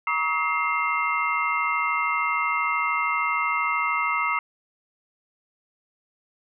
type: tone cluster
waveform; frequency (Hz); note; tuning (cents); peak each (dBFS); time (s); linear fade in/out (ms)
sine; 947 / 1126 / 1279 / 2107 / 2721; A#5 / C#6 / D#6 / C7 / F7; +27 / +27 / +47 / +12 / -46; -30 / -29 / -26 / -26 / -33; 0.07-4.39; 2
effects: none